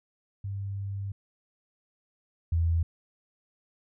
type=tone pair in turn; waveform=sine; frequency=99 / 83.25 Hz; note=G2 / E2; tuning=+18 / +18 cents; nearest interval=minor third; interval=300 cents; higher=first; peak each=-31 / -22 dBFS; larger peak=second; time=0.44-1.12 / 2.52-2.83 s; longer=first; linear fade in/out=5 ms; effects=none